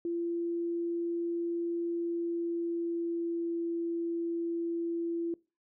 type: tone with pitch glide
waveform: sine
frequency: 340.8 to 337.5 Hz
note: F4 to E4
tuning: -42 to +41 cents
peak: -30 dBFS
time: 0.05-5.34 s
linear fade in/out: 2 ms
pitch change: -17 cents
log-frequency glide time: 1.86-3.59 s
effects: noise-tail reverb RT60 0.3 s tail -23 dB re dry